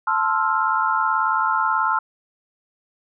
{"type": "chord", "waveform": "sine", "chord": "F major seventh", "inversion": "first", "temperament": "equal", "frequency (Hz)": [880, 1046.5, 1318.5, 1396.9], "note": ["A5", "C6", "E6", "F6"], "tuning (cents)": [0, 0, 0, 0], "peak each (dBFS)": -23, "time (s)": [0.07, 1.99], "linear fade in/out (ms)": 5, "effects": []}